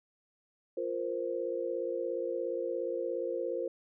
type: chord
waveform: sine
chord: F suspended fourth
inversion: none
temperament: equal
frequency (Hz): 349.2 / 466.2 / 523.3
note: F4 / Bb4 / C5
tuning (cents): 0 / 0 / 0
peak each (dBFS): -37 / -36 / -35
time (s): 0.77-3.68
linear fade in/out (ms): 5
effects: none